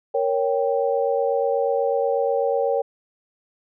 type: chord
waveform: sine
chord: G diminished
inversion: first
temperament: equal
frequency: 466.2 / 554.4 / 784 Hz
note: Bb4 / Db5 / G5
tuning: 0 / 0 / 0 cents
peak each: -22 / -22 / -26 dBFS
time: 0.14-2.82 s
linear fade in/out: 10 ms
effects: none